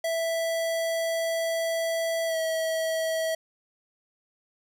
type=tone with pitch glide; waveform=square; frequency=659.3 to 646.1 Hz; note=E5 to E5; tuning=0 to -35 cents; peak=-26 dBFS; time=0.04-3.35 s; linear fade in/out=5 ms; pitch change=-35 cents; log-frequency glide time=2.26-2.37 s; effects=none